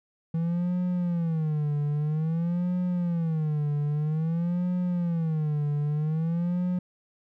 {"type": "tone with vibrato", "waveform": "triangle", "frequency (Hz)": 162.3, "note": "E3", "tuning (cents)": -27, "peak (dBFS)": -22, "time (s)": [0.34, 6.79], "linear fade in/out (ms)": 5, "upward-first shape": "sine", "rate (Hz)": 0.51, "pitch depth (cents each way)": 180, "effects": []}